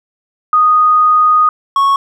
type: tone pair in turn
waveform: sine / triangle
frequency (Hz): 1240 / 1104.7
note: D#6 / C#6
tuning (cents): -6 / -6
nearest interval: major second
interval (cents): 200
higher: first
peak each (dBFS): -6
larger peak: neither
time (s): 0.53-1.49 / 1.76-1.96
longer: first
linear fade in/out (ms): 2
effects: none